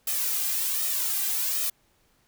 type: noise with flanger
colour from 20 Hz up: blue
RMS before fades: -27 dBFS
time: 0.07-1.7 s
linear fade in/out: 5 ms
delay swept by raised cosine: 1.6 to 2.53 ms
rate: 1.3 Hz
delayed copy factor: +0.75
effects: pink hiss -66 dBFS RMS until 2.27 s